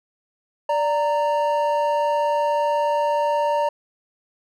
triangle tone pair together, 586 / 925.4 Hz, D5 / A#5, -4 / -13 cents, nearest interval minor sixth, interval 791 cents, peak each -19 dBFS, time 0.69-3.69 s, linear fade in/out 5 ms, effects none

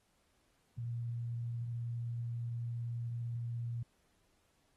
sine tone, 118 Hz, A#2, 22 cents sharp, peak -36 dBFS, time 0.78-3.83 s, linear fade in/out 5 ms, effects pink hiss -75 dBFS RMS until 4.76 s + AAC 32 kbps

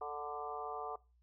harmonic tone with a mistuned harmonic, 147.4 Hz, D3, 7 cents sharp, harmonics 3 / 4 / 5 / 6 / 7 / 8, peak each -45 / -52 / -43 / -50 / -48 / -46 dBFS, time 0.01-0.96 s, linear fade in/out 5 ms, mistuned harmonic 7, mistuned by -21 cents, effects noise-tail reverb RT60 0.3 s tail -22 dB re dry + added 60 Hz sine -67 dBFS peak until 1.22 s

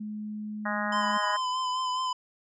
sine tone, 211.9 Hz, G#3, 35 cents sharp, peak -33 dBFS, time 0-1.18 s, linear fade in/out 10 ms
harmonic tone, 207.7 Hz, G#3, in tune, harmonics 3 / 4 / 5 / 6 / 7 / 8 / 9, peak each -36 / -36 / -36 / -36 / -36 / -36 / -36 dBFS, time 0.65-1.37 s, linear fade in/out 10 ms
square tone with vibrato, 1018 Hz, C6, 48 cents flat, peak -28 dBFS, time 0.92-2.13 s, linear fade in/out 5 ms, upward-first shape sine, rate 4.8 Hz, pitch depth 27 cents each way
effects resampled to 16000 Hz

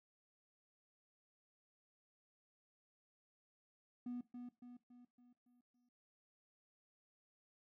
triangle tone with echo, 244.8 Hz, B3, 15 cents flat, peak -39 dBFS, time 4.06-4.21 s, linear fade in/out 5 ms, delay 280 ms, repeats 6, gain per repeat -6 dB, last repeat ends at 5.89 s, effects noise-tail reverb RT60 0.2 s tail -17 dB re dry + tanh soft clip ceiling -37 dBFS

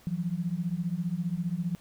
sine beating tone pair, 166.1 / 181.1 Hz, E3 / F#3, +13 / -37 cents, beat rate 15 Hz, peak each -31 dBFS, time 0.07-1.75 s, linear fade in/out 0 ms, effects pink hiss -58 dBFS RMS until 1.8 s

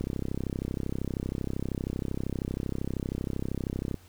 click train, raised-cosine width 3 ms, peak -18 dBFS, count 130, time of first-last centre 0.01-3.943 s, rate 32.8 Hz, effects added 90 Hz sine -53 dBFS peak until 4.08 s + pink hiss -58 dBFS RMS until 4.08 s

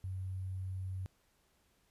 sine tone with sample-and-hold, 93.9 Hz, F#2, 26 cents sharp, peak -37 dBFS, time 0.04-1.06 s, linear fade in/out 0 ms, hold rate 11025 Hz, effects pink hiss -73 dBFS RMS until 1.9 s + resampled to 32000 Hz

